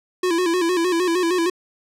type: tone with vibrato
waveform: square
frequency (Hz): 349.2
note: F4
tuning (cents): 0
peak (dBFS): -18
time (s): 0.23-1.5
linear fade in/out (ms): 5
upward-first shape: square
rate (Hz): 6.5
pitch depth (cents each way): 78
effects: low-pass 10000 Hz 12 dB/octave